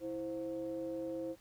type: ring-modulated tone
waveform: triangle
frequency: 98 Hz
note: G2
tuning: in tune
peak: -32 dBFS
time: 0-1.36 s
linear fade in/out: 50 ms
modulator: 426 Hz
effects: pink hiss -65 dBFS RMS until 1.4 s